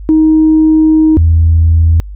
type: tone pair in turn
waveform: sine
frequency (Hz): 313.9 / 82.04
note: D#4 / E2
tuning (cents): +15 / -8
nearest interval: octave + major seventh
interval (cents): 2323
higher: first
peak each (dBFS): -3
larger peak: neither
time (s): 0.09-1.17 / 1.17-2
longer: first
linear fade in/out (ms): 0
effects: tanh soft clip ceiling 0 dBFS + added 50 Hz sine -23 dBFS peak until 2.15 s